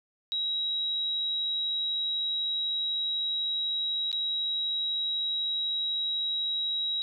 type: tone with dropouts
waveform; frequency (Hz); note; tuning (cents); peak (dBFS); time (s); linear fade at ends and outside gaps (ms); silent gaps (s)
sine; 3848; B7; -46; -27; 0.32-7.02; 0; 4.116-4.128
effects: none